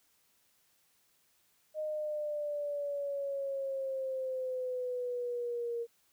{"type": "exponential sweep", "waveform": "sine", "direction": "down", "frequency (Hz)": [619, 466.2], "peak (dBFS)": -33, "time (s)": [1.74, 5.87], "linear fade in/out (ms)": 50, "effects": ["white hiss -71 dBFS RMS until 6.12 s"]}